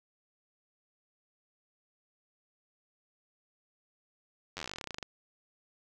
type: slowing click train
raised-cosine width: 0.2 ms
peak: -21 dBFS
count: 21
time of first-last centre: 4.57-5.028 s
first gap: 10 ms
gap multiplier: 1.08
effects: none